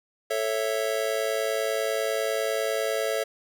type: chord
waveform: square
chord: A major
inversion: none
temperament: just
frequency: 440 / 550 / 660 Hz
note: A4 / C#5 / E5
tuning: 0 / -14 / +2 cents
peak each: -30 dBFS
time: 0.3-3.24 s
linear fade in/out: 10 ms
effects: none